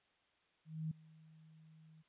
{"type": "tone with ADSR envelope", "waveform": "sine", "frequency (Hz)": 158.1, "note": "D#3", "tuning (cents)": 28, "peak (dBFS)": -36, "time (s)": [0.65, 2.03], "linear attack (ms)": 260, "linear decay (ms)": 5, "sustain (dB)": -23, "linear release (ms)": 24, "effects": ["white hiss -75 dBFS RMS until 2.08 s", "resampled to 8000 Hz"]}